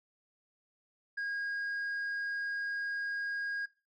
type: tone with tanh clipping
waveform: sine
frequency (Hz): 1633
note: G#6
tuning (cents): -30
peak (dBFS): -34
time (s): 1.17-3.66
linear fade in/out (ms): 10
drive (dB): 2
effects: noise-tail reverb RT60 0.3 s tail -18 dB re dry